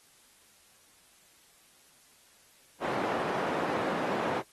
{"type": "band-pass noise", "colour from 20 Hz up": "white", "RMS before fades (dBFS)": -32, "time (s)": [2.8, 4.43], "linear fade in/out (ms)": 50, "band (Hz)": [210, 900], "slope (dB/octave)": 12, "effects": ["white hiss -61 dBFS RMS until 4.52 s", "AAC 32 kbps"]}